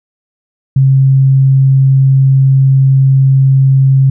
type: tone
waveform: sine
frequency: 134.5 Hz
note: C3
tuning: 48 cents sharp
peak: -4 dBFS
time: 0.76-4.1 s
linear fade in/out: 5 ms
effects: none